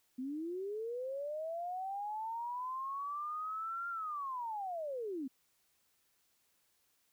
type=linear two-way sweep; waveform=sine; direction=up then down; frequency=247.6 to 1396.9 to 247.6 Hz; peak=-37 dBFS; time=0.18-5.28 s; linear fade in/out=10 ms; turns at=3.89 s; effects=white hiss -75 dBFS RMS until 7.12 s